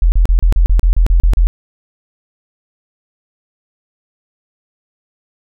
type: tone bursts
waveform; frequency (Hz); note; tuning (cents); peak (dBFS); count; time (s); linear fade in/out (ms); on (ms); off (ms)
sine; 42.5; F1; -46; -6; 11; 0.02-1.47; 0; 100; 35
effects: none